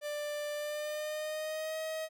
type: tone with pitch glide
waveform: 45% pulse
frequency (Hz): 591 to 633.4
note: D5 to D#5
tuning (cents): +11 to +31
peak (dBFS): -35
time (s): 0.01-2.09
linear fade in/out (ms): 50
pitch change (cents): +120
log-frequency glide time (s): 0.55-1.78
effects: none